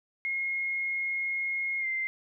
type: tone with pitch glide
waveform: sine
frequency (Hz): 2153 to 2086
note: C7 to C7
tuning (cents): +49 to -6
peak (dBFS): -28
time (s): 0.25-2.07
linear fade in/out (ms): 0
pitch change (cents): -55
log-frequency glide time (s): 1.8-1.86
effects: none